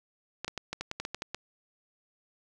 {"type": "clicks", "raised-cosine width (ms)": 0.2, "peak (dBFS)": -17, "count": 11, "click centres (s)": [0.446, 0.48, 0.577, 0.73, 0.81, 0.914, 1, 1.051, 1.146, 1.221, 1.346], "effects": []}